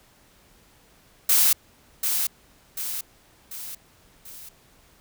blue noise with echo, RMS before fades -18 dBFS, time 1.29-1.53 s, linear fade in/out 5 ms, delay 740 ms, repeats 4, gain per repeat -6 dB, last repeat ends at 4.49 s, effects pink hiss -57 dBFS RMS until 5 s

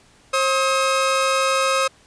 sawtooth tone pair together, 535 / 1272.5 Hz, C5 / D#6, +38 / +39 cents, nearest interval octave + minor third, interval 1501 cents, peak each -16 dBFS, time 0.33-1.88 s, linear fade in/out 10 ms, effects pink hiss -53 dBFS RMS until 2.06 s + resampled to 22050 Hz

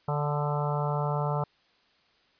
harmonic tone with a mistuned harmonic, 146.83 Hz, D3, in tune, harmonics 1 / 3 / 4 / 5 / 6 / 7 / 8 / 9, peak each -28 / -36 / -35 / -36 / -35 / -38 / -41 / -39 dBFS, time 0.08-1.44 s, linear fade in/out 5 ms, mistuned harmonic 8, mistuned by +31 cents, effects white hiss -65 dBFS RMS until 2.39 s + resampled to 11025 Hz

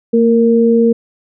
sine tone pair together, 229 / 463.9 Hz, A#3 / A#4, -31 / -8 cents, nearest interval octave, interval 1223 cents, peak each -10 dBFS, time 0.13-0.93 s, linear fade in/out 10 ms, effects none

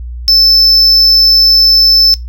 triangle tone, 5274 Hz, E8, in tune, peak -3 dBFS, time 0.28-2.14 s, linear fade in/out 0 ms, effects noise-tail reverb RT60 0.2 s tail -18 dB re dry + added 60 Hz sine -20 dBFS peak until 2.28 s

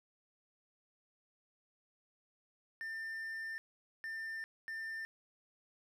triangle tone bursts at uneven times, 1795 Hz, A6, 34 cents sharp, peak -38 dBFS, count 3, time 2.81-3.58 / 4.04-4.44 / 4.68-5.05 s, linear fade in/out 0 ms, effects none

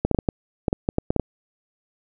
clicks, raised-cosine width 2 ms, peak -6 dBFS, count 12, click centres 0.05 / 0.113 / 0.147 / 0.188 / 0.288 / 0.682 / 0.729 / 0.889 / 0.984 / 1.105 / 1.163 / 1.197 s, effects none

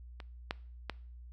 clicks, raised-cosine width 0.3 ms, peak -29 / -17 / -19 dBFS, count 3, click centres 0.202 / 0.509 / 0.897 s, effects noise-tail reverb RT60 0.5 s tail -23 dB re dry + added 60 Hz sine -47 dBFS peak until 1.32 s

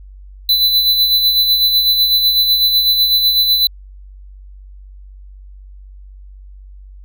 square tone with tremolo, 4000 Hz, B7, 21 cents sharp, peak -9 dBFS, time 0.49-3.67 s, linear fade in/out 2 ms, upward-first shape sine, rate 8 Hz, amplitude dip 45%, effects added 48 Hz sine -34 dBFS peak until 7.04 s

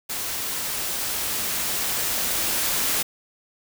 white noise with level ramp, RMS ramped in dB -29 to -23 dBFS, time 0.09-3.03 s, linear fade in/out 10 ms, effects none

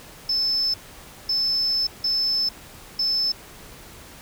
sine tone bursts at uneven times, 5260 Hz, E8, 5 cents flat, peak -18 dBFS, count 4, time 0.29-0.74 / 1.29-1.87 / 2.04-2.49 / 2.99-3.32 s, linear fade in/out 5 ms, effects tanh soft clip ceiling -17 dBFS + pink hiss -44 dBFS RMS until 4.21 s

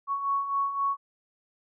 sine beating tone pair, 1108.7 / 1112.5 Hz, C#6 / C#6, 0 / +6 cents, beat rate 3.8 Hz, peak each -33 / -26 dBFS, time 0.07-0.97 s, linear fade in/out 50 ms, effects none

